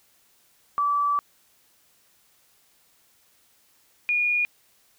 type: tone pair in turn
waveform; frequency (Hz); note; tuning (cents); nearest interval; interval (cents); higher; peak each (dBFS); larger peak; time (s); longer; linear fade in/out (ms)
sine; 1156 / 2439; D6 / D#7; -28 / -35; octave + minor second; 1293; second; -20; neither; 0.78-1.19 / 4.09-4.45; first; 0
effects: white hiss -62 dBFS RMS until 4.98 s